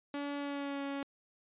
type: tone with pitch glide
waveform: sawtooth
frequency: 285.8 to 278.8 Hz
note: D4 to C#4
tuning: -47 to +10 cents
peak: -32 dBFS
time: 0.14-1.03 s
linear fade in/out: 2 ms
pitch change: -43 cents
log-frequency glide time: 0.37-0.83 s
effects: resampled to 8000 Hz